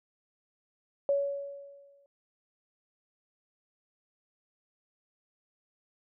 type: tone with exponential decay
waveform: sine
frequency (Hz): 562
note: C#5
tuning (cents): +24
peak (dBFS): -22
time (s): 1.09-2.06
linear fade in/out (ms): 1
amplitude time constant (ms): 210
effects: none